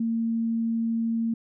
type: tone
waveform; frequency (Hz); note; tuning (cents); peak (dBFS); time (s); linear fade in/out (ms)
sine; 228.2; A#3; -37; -23; 0-1.34; 5
effects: none